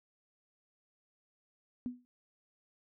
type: tone with exponential decay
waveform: sine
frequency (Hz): 247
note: B3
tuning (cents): 0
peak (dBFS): -31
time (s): 1.86-2.05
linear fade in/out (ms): 0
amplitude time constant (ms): 40
effects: none